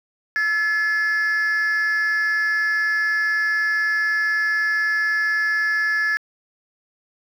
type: tone with frequency modulation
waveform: sine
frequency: 1716 Hz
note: A6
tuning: 44 cents flat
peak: -15 dBFS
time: 0.36-6.17 s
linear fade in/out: 0 ms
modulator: 390 Hz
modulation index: 0.37
effects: tanh soft clip ceiling -17 dBFS + 8-bit